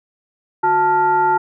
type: tone with frequency modulation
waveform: sine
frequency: 880 Hz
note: A5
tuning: in tune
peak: -12 dBFS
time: 0.63-1.38 s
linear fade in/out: 10 ms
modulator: 514 Hz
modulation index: 0.7
effects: none